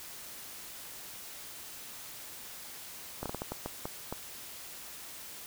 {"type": "slowing click train", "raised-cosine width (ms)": 1, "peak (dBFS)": -21, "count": 9, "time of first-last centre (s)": [3.23, 4.126], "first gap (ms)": 27, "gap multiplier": 1.39, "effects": ["white hiss -46 dBFS RMS until 5.46 s"]}